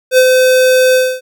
square tone with ADSR envelope, 512 Hz, C5, 38 cents flat, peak -4 dBFS, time 0.11-1.21 s, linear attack 67 ms, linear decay 62 ms, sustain -3 dB, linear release 260 ms, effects none

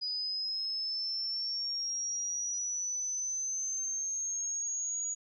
sine linear sweep, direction up, 4936 to 6780 Hz, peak -32 dBFS, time 0.01-5.15 s, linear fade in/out 20 ms, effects none

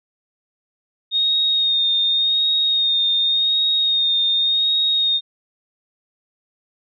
sine tone with vibrato, 3702 Hz, A#7, 13 cents flat, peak -15 dBFS, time 1.11-5.21 s, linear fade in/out 50 ms, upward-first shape sine, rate 0.88 Hz, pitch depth 26 cents each way, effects none

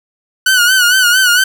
sawtooth tone with vibrato, 1480 Hz, F#6, in tune, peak -4 dBFS, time 0.46-1.44 s, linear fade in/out 5 ms, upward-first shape sine, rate 4.4 Hz, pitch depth 76 cents each way, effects none

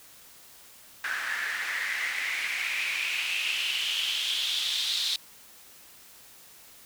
white noise with band-pass filter sweep, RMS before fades -30 dBFS, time 1.04-5.16 s, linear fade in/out 2 ms, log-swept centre 1600 to 3900 Hz, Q 5.6, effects white hiss -52 dBFS RMS until 6.85 s

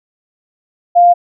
sine tone, 700 Hz, F5, 4 cents sharp, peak -4 dBFS, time 0.95-1.14 s, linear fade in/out 20 ms, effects none

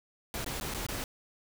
pink noise with dropouts, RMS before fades -36 dBFS, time 0.34-1.04 s, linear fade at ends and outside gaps 1 ms, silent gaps 0.445-0.462 / 0.6-0.61 / 0.739-0.746 / 0.866-0.886 s, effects none

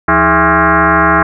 sine tone with frequency modulation, 171.5 Hz, F3, 31 cents flat, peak -6 dBFS, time 0.08-1.23 s, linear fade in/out 5 ms, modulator 246 Hz, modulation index 6.4, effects none

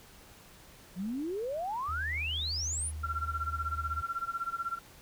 sine exponential sweep, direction up, 170.9 to 10490 Hz, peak -32 dBFS, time 0.95-2.92 s, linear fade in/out 50 ms
sine tone with pitch glide, 77.78 to 76.31 Hz, D#2 to D#2, 0 to -33 cents, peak -36 dBFS, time 1.88-4.02 s, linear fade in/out 10 ms, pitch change -33 cents, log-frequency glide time 2.48-3.24 s
sine tone with tremolo, 1366 Hz, F6, 39 cents flat, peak -29 dBFS, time 3.03-4.79 s, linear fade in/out 10 ms, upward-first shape sine, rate 16 Hz, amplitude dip 90%
effects pink hiss -55 dBFS RMS until 5.01 s

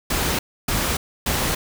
pink noise bursts, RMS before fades -22 dBFS, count 3, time 0.1-1.55 s, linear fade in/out 5 ms, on 290 ms, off 290 ms, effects none

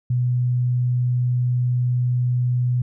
sine tone, 123.8 Hz, B2, 5 cents sharp, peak -17 dBFS, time 0.1-2.82 s, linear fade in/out 5 ms, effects none

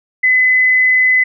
sine tone, 2019 Hz, B6, 38 cents sharp, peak -8 dBFS, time 0.23-1.24 s, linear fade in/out 10 ms, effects none

